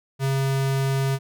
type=tone; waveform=square; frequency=135.5 Hz; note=C#3; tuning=39 cents flat; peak=-21 dBFS; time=0.19-1.19 s; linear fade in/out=50 ms; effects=none